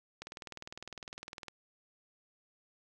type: click train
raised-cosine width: 0.2 ms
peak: -26 dBFS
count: 26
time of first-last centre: 0.22-1.483 s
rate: 19.8 Hz
effects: none